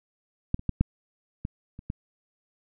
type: clicks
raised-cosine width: 5 ms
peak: -11 / -28 / -13 / -8 / -18 / -28 / -18 dBFS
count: 7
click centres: 0.544 / 0.594 / 0.693 / 0.81 / 1.451 / 1.791 / 1.901 s
effects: none